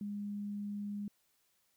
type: tone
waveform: sine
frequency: 204.6 Hz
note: G#3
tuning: 26 cents flat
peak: -37 dBFS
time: 0.01-1.08 s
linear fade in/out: 2 ms
effects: white hiss -75 dBFS RMS until 1.76 s